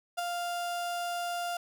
35% pulse tone with ADSR envelope, 698.5 Hz, F5, in tune, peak -26 dBFS, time 0.17-1.57 s, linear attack 19 ms, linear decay 10 ms, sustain -4 dB, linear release 3 ms, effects none

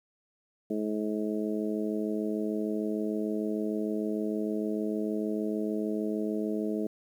harmonic tone, 106.6 Hz, G#2, 46 cents sharp, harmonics 2 / 3 / 4 / 5 / 6, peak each -32 / -33 / -34 / -43 / -40 dBFS, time 0.7-6.87 s, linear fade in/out 5 ms, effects 10-bit

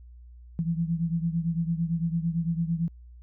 sine beating tone pair, 164.81 / 173.71 Hz, E3 / F3, 0 / -9 cents, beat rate 8.9 Hz, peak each -26 / -30 dBFS, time 0.59-2.88 s, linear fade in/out 0 ms, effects added 60 Hz sine -45 dBFS peak until 3.22 s

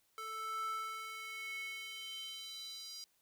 square tone with high-pass filter sweep, 440.3 Hz, A4, 1 cent sharp, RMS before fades -44 dBFS, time 0.18-3.04 s, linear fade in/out 0 ms, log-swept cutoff 1000 to 4900 Hz, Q 5, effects white hiss -75 dBFS RMS until 3.21 s

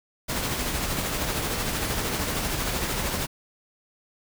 pink noise with tremolo, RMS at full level -26 dBFS, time 0.28-3.27 s, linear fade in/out 20 ms, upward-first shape triangle, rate 13 Hz, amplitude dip 40%, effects none

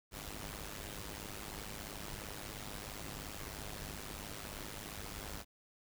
pink noise with amplitude modulation, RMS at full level -42 dBFS, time 0.11-5.45 s, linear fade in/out 50 ms, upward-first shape sine, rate 103 Hz, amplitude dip 80%, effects none

